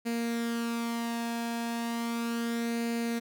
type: tone with flanger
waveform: sawtooth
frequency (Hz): 233.1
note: A#3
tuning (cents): 0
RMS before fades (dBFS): -32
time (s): 0.05-3.2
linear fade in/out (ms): 20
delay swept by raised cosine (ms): 0.44 to 1.2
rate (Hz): 0.35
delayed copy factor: +0.5
effects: none